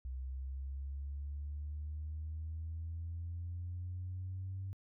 sine exponential sweep, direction up, 64.2 to 96.5 Hz, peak -38 dBFS, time 0.05-4.73 s, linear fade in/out 0 ms, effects tanh soft clip ceiling -34 dBFS

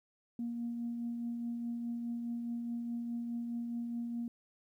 sine tone with tremolo, 235.9 Hz, A#3, 21 cents sharp, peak -33 dBFS, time 0.39-4.28 s, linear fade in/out 2 ms, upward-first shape triangle, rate 4.8 Hz, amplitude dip 35%, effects tanh soft clip ceiling -30 dBFS + 12-bit

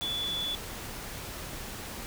sine tone in noise, 3445 Hz, A7, 37 cents flat, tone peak -30 dBFS, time 0.02-0.55 s, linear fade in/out 0 ms, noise pink, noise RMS -40 dBFS, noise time 0.01-2.06 s, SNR +7 dB, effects none

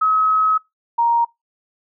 sine tone pair in turn, 1279 / 936.2 Hz, D#6 / A#5, +47 / +7 cents, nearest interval perfect fourth, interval 540 cents, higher first, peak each -13 dBFS, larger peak neither, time 0.01-0.58 / 0.98-1.25 s, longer first, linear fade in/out 10 ms, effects noise-tail reverb RT60 0.2 s tail -25 dB re dry

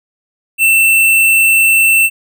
sine tone with sample-and-hold, 2675 Hz, E7, 25 cents sharp, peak -6 dBFS, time 0.58-2.1 s, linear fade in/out 50 ms, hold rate 11025 Hz, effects none

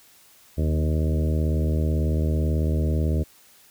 harmonic tone with a mistuned harmonic, 78.1 Hz, D#2, 7 cents sharp, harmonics 1 / 2 / 3 / 4 / 5 / 6 / 7 / 8, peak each -21 / -27 / -31 / -33 / -35 / -37 / -38 / -39 dBFS, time 0.57-3.24 s, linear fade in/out 20 ms, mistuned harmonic 2, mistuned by -27 cents, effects white hiss -54 dBFS RMS until 3.7 s

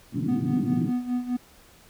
pink band-pass noise, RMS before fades -27 dBFS, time 0.12-0.93 s, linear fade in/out 50 ms, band 120 to 320 Hz, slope 48 dB/octave
triangle tone with tremolo, 246.9 Hz, B3, in tune, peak -20 dBFS, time 0.28-1.37 s, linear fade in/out 10 ms, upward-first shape sine, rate 4.9 Hz, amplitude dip 75%
effects pink hiss -54 dBFS RMS until 1.89 s

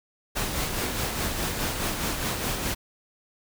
pink noise with tremolo, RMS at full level -27 dBFS, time 0.35-2.75 s, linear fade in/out 20 ms, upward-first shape sine, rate 4.8 Hz, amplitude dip 40%, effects none

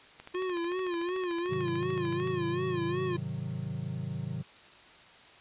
click train, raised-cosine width 0.3 ms, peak -29 dBFS, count 29, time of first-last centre 0.2-2.274 s, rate 13.5 Hz
square tone with vibrato, 355.4 Hz, F4, 30 cents sharp, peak -31 dBFS, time 0.34-3.17 s, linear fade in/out 10 ms, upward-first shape sine, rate 2.7 Hz, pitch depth 89 cents each way
triangle chord, Ab dominant seventh, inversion none, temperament equal, 103.83 / 130.81 / 155.56 / 185 Hz, Ab2 / C3 / Eb3 / Gb3, 0 / 0 / 0 / 0 cents, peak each -39 / -35 / -36 / -38 dBFS, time 1.49-4.43 s, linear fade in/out 20 ms
effects white hiss -54 dBFS RMS until 5.4 s + resampled to 8000 Hz

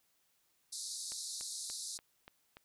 pink band-pass noise, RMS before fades -43 dBFS, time 0.72-1.98 s, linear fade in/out 10 ms, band 3900 to 11000 Hz, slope 96 dB/octave
click train, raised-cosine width 0.3 ms, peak -34 dBFS, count 6, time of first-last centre 1.12-2.569 s, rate 3.45 Hz
effects white hiss -75 dBFS RMS until 2.64 s

